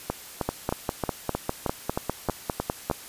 two click trains, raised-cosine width 1 ms, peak -11 / -10 dBFS, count 10 / 13, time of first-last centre 0.1-2.913 / 0.49-2.9 s, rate 3.2 / 4.98 Hz, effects white hiss -43 dBFS RMS until 3.08 s + resampled to 32000 Hz

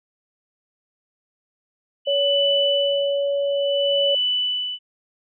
sine tone with tremolo, 2983 Hz, F#7, 13 cents sharp, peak -18 dBFS, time 2.05-4.79 s, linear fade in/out 50 ms, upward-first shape sine, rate 0.58 Hz, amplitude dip 90%
sine tone, 564 Hz, C#5, 30 cents sharp, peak -19 dBFS, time 2.07-4.15 s, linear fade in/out 5 ms
effects none

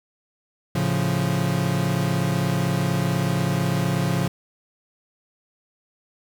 40% pulse chord, A augmented, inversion none, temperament equal, 110 / 138.59 / 174.61 Hz, A2 / C#3 / E#3, 0 / 0 / 0 cents, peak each -27 / -23 / -23 dBFS, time 0.75-4.28 s, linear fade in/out 5 ms, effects 9-bit

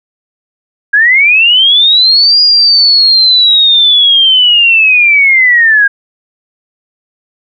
sine linear two-way sweep, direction up then down, 1607 to 4886 to 1607 Hz, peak -3 dBFS, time 0.93-5.88 s, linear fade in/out 10 ms, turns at 2.41 s, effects none

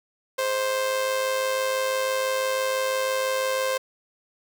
sawtooth tone with amplitude modulation, 524 Hz, C5, 2 cents sharp, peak -17 dBFS, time 0.38-3.78 s, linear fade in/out 10 ms, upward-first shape sine, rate 106 Hz, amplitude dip 45%, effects none

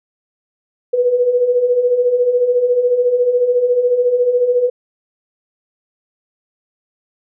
sine beating tone pair, 480 / 494 Hz, B4 / B4, -49 / 0 cents, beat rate 14 Hz, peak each -19 / -12 dBFS, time 0.93-4.7 s, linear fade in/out 10 ms, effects none

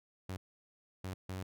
sawtooth tone bursts at uneven times, 93.5 Hz, F#2, 19 cents sharp, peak -35 dBFS, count 3, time 0.29-0.37 / 1.04-1.14 / 1.29-1.43 s, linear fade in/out 5 ms, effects none

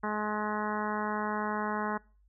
harmonic tone, 211.5 Hz, G#3, 32 cents sharp, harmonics 1 / 2 / 3 / 4 / 5 / 6 / 7 / 8 / 9, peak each -35 / -38 / -41 / -37 / -36 / -41 / -40 / -44 / -46 dBFS, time 0.03-1.98 s, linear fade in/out 10 ms, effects noise-tail reverb RT60 0.4 s tail -25 dB re dry + added 50 Hz sine -61 dBFS peak until 2.28 s

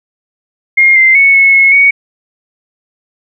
sine tone with pitch steps, 2131 / 2083 / 2211 / 2193 / 2181 / 2235 Hz, C7 / C7 / C#7 / C#7 / C#7 / C#7, +31 / -8 / -5 / -19 / -29 / +14 cents, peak -3 dBFS, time 0.77-1.91 s, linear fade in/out 10 ms, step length 190 ms, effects none

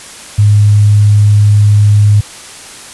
sine tone, 103.83 Hz, G#2, in tune, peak -3 dBFS, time 0.38-2.21 s, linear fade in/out 10 ms, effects white hiss -30 dBFS RMS until 2.93 s + resampled to 24000 Hz

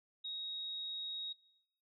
sine tone, 3776 Hz, A#7, 22 cents sharp, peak -40 dBFS, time 0.24-1.33 s, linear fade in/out 10 ms, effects noise-tail reverb RT60 0.8 s tail -21 dB re dry

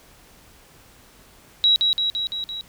sine tone with echo, 3873 Hz, B7, 35 cents flat, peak -13 dBFS, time 1.64-1.76 s, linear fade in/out 0 ms, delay 170 ms, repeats 5, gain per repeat -3 dB, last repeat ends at 2.61 s, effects pink hiss -51 dBFS RMS until 2.68 s

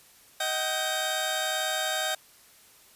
sawtooth tone cluster, 628 / 758 / 1578 / 3698 Hz, D#5 / F#5 / G6 / A#7, +16 / +42 / +11 / -15 cents, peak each -29 dBFS, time 0.4-2.15 s, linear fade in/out 5 ms, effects white hiss -56 dBFS RMS until 2.95 s + resampled to 32000 Hz

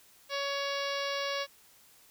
harmonic tone, 560 Hz, C#5, 18 cents sharp, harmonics 1 / 2 / 3 / 4 / 5 / 6 / 7 / 8 / 9 / 10, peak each -35 / -38 / -40 / -41 / -42 / -43 / -43 / -44 / -45 / -45 dBFS, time 0.29-1.47 s, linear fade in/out 50 ms, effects white hiss -60 dBFS RMS until 2.1 s

